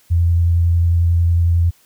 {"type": "tone with vibrato", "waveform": "sine", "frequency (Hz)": 85.2, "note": "F2", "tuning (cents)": -42, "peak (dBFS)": -11, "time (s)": [0.1, 1.71], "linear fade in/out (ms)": 20, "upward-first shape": "square", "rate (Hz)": 11, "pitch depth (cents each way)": 11, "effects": ["white hiss -54 dBFS RMS until 1.85 s"]}